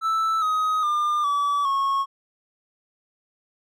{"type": "tone with pitch steps", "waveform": "triangle", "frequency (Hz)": [1318.5, 1259, 1202.1, 1147.8, 1096], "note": ["E6", "D#6", "D6", "D6", "C#6"], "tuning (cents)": [0, 20, 40, -40, -20], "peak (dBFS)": -18, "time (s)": [0.01, 2.06], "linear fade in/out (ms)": 50, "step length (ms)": 410, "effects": []}